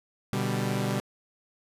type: chord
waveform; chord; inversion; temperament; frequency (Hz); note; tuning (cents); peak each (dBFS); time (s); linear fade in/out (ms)
sawtooth; G major; first; equal; 123.47 / 146.83 / 196; B2 / D3 / G3; 0 / 0 / 0; -26 / -29 / -26; 0.33-1; 0
effects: resampled to 32000 Hz